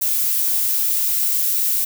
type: noise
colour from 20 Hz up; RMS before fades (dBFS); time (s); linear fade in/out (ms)
violet; -19; 0.01-1.85; 10
effects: none